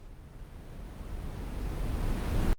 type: noise with level ramp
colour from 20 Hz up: brown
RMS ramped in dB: -49 to -26 dBFS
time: 0-2.53 s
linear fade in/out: 0 ms
effects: Opus 48 kbps